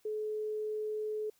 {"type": "tone", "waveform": "sine", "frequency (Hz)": 428.3, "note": "A4", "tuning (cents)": -47, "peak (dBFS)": -33, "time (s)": [0.05, 1.3], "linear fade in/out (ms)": 5, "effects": ["white hiss -70 dBFS RMS until 1.39 s"]}